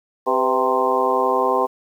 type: harmonic tone with a mistuned harmonic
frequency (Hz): 130.81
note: C3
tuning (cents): 0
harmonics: 2 / 3 / 4 / 5 / 6 / 7 / 8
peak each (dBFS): -30 / -23 / -22 / -26 / -24 / -24 / -21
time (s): 0.26-1.67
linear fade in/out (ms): 20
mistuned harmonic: 4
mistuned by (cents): -66
effects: 8-bit